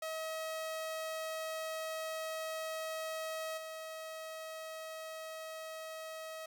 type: tone with level steps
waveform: sawtooth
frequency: 638 Hz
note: D#5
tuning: 43 cents sharp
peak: -34 / -39 dBFS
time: 0.02-6.46 s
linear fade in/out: 5 ms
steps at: 3.57 s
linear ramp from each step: 10 ms
effects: none